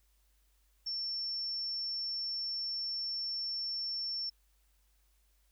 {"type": "tone", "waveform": "sine", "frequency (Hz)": 5420, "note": "E8", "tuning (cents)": 47, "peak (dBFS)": -34, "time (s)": [0.86, 4.3], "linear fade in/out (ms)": 10, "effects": ["added 50 Hz sine -68 dBFS peak until 5.51 s", "white hiss -75 dBFS RMS until 5.51 s"]}